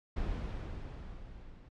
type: noise with level ramp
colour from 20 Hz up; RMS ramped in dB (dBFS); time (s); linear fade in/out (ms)
brown; -33 to -53; 0.16-1.69; 10
effects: low-pass 4000 Hz 12 dB/octave + MP3 64 kbps